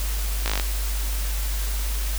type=slowing click train; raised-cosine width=0.2 ms; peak=-7 dBFS; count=8; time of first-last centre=0.46-0.598 s; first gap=18 ms; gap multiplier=1.03; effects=added 50 Hz sine -23 dBFS peak until 2.18 s + white hiss -33 dBFS RMS until 2.18 s